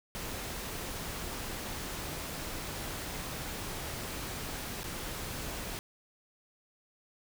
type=noise with dropouts; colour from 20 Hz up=pink; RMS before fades=-39 dBFS; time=0.15-5.79 s; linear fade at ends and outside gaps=0 ms; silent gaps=4.833-4.841 s; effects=none